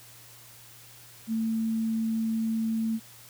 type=tone; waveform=sine; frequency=223.6 Hz; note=A3; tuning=28 cents sharp; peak=-25 dBFS; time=1.27-3 s; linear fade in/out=50 ms; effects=added 118 Hz sine -57 dBFS peak until 3.29 s + white hiss -51 dBFS RMS until 3.29 s